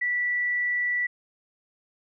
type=tone; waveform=sine; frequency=1960 Hz; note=B6; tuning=14 cents flat; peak=-23 dBFS; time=0.01-1.07 s; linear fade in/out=10 ms; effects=none